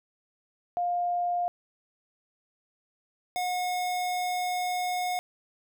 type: tone pair in turn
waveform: sine / square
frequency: 705 / 724.4 Hz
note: F5 / F#5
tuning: +16 / -37 cents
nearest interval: unison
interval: 47 cents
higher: second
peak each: -25 / -28 dBFS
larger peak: first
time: 0.77-1.48 / 3.36-5.19 s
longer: second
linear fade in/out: 0 ms
effects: none